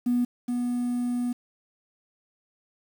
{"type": "tone pair in turn", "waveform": "triangle", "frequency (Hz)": [244, 244], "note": ["B3", "B3"], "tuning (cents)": [-21, -21], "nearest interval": "unison", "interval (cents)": 0, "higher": "neither", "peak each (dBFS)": [-17, -22], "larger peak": "first", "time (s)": [[0.06, 0.25], [0.48, 1.33]], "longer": "second", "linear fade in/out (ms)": 10, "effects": ["tanh soft clip ceiling -18 dBFS", "8-bit"]}